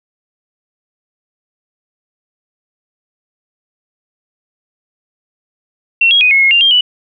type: tone with pitch steps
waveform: sine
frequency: 2718 / 3291 / 2494 / 2176 / 2160 / 2790 / 3197 / 2962 Hz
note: F7 / G#7 / D#7 / C#7 / C#7 / F7 / G7 / F#7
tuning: -48 / -16 / +3 / -33 / -45 / -2 / +33 / +1 cents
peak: -6 dBFS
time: 6.01-6.81 s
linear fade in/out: 5 ms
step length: 100 ms
effects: none